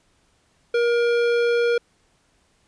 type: tone with hard clipping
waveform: sine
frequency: 473.7 Hz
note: A#4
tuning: 28 cents sharp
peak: -19 dBFS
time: 0.74-1.78 s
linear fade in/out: 5 ms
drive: 14 dB
effects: pink hiss -63 dBFS RMS until 2.67 s + resampled to 22050 Hz